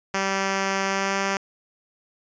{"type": "tone with pitch glide", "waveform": "5% pulse", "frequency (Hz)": [194.2, 195.78], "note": ["G3", "G3"], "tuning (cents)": [-16, -2], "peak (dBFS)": -11, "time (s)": [0.14, 1.37], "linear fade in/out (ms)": 2, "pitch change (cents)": 14, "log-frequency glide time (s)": [0.85, 1.16], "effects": ["resampled to 16000 Hz"]}